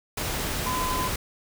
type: tone in noise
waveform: sine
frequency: 1015 Hz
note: B5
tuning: 47 cents sharp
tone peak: -27 dBFS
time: 0.66-1.08 s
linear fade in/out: 5 ms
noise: pink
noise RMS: -29 dBFS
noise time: 0.17-1.16 s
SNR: -1 dB
effects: none